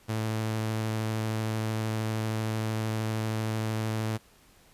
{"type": "tone with vibrato", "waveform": "sawtooth", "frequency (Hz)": 110, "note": "A2", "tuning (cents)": 0, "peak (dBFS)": -24, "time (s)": [0.08, 4.18], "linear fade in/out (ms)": 20, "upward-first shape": "square", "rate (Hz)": 13, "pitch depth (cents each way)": 9, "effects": ["pink hiss -59 dBFS RMS until 4.73 s", "resampled to 32000 Hz"]}